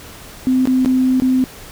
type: tone with dropouts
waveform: sine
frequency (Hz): 257.7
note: C4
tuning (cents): -26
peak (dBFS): -11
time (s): 0.47-1.44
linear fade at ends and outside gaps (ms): 0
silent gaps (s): 0.655-0.673 / 0.848-0.859 / 1.2-1.221
effects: pink hiss -37 dBFS RMS until 1.71 s